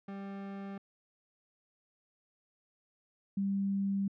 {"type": "tone pair in turn", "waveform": ["40% pulse", "sine"], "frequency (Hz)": [197.1, 197.1], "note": ["G3", "G3"], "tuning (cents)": [10, 10], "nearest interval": "unison", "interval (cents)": 0, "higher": "neither", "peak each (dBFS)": [-39, -29], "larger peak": "second", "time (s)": [[0.08, 0.78], [3.37, 4.08]], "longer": "second", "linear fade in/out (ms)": 5, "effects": ["low-pass 2000 Hz 12 dB/octave"]}